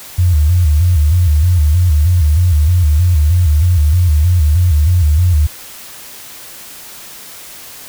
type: tone with vibrato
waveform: sine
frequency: 81.8 Hz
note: E2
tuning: 13 cents flat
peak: -7 dBFS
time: 0.18-5.47 s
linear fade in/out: 10 ms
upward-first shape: square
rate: 3.2 Hz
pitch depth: 150 cents each way
effects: white hiss -33 dBFS RMS until 7.88 s